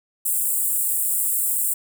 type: high-pass noise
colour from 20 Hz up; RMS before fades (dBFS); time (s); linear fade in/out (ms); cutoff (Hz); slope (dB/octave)
pink; -22; 0.25-1.74; 10; 7700; 96
effects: none